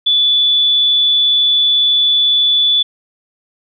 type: tone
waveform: sine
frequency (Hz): 3462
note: A7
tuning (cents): -29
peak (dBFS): -9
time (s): 0.06-2.83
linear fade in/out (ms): 10
effects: none